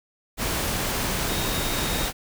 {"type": "tone in noise", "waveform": "sine", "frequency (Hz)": 3729, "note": "A#7", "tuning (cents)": 0, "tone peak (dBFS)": -34, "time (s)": [1.26, 2.1], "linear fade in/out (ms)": 50, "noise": "pink", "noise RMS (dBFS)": -26, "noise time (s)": [0.37, 2.13], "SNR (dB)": -11, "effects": []}